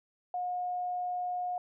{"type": "tone", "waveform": "sine", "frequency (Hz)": 720, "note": "F#5", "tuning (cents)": -47, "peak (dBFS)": -31, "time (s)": [0.34, 1.58], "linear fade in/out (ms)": 2, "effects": []}